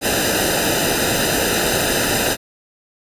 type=noise with comb filter; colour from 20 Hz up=pink; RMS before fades=-18 dBFS; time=0.01-2.37 s; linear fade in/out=50 ms; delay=0.9 ms; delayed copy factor=-0.8; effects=resampled to 32000 Hz